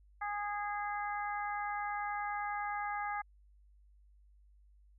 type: harmonic tone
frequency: 412.1 Hz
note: G#4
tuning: 13 cents flat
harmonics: 2 / 3 / 4 / 5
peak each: -37 / -41 / -43 / -45 dBFS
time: 0.21-3.22 s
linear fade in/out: 10 ms
effects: added 50 Hz sine -60 dBFS peak until 4.98 s